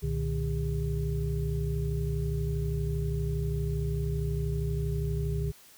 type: tone cluster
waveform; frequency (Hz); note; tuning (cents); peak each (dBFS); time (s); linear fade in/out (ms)
sine; 65.9 / 118.1 / 150.7 / 404; C2 / A#2 / D3 / G#4; +13 / +23 / +45 / -48; -31 / -35 / -31 / -37; 0.02-5.52; 20
effects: white hiss -55 dBFS RMS until 5.77 s